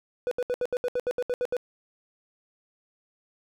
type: tone bursts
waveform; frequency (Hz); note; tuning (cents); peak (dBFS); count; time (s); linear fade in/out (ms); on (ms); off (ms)
triangle; 493.9; B4; 0; -22; 12; 0.27-1.567; 0; 43; 71
effects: none